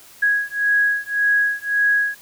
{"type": "beating tone pair", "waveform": "sine", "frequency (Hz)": [1658, 1659.8], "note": ["G#6", "G#6"], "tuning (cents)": [-3, -1], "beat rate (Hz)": 1.8, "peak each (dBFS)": [-19, -19], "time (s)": [0.22, 2.15], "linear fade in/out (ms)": 10, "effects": ["white hiss -46 dBFS RMS until 2.21 s"]}